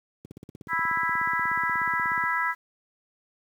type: click train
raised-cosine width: 3 ms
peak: -28 dBFS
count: 34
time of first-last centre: 0.25-2.238 s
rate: 16.6 Hz
type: harmonic tone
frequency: 329.6 Hz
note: E4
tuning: in tune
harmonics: 3 / 4 / 5 / 6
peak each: -29 / -29 / -29 / -29 dBFS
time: 0.68-2.55 s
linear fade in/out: 50 ms
effects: high-pass 100 Hz 12 dB/octave + 9-bit